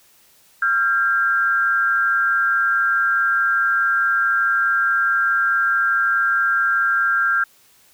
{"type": "tone pair together", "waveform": "sine", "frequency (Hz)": [1378.3, 1603], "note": ["F6", "G6"], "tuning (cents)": [-23, 38], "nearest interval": "minor third", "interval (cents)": 261, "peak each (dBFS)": [-18, -18], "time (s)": [0.62, 7.44], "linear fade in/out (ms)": 5, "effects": ["white hiss -54 dBFS RMS until 7.93 s"]}